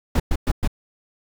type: noise bursts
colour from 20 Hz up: brown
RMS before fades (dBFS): -18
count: 4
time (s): 0.15-0.676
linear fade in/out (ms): 5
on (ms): 49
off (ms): 110
effects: none